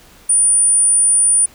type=tone; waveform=sine; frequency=9397 Hz; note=D9; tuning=in tune; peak=-7 dBFS; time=0.29-1.46 s; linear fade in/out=10 ms; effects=tanh soft clip ceiling -8 dBFS + pink hiss -45 dBFS RMS until 1.54 s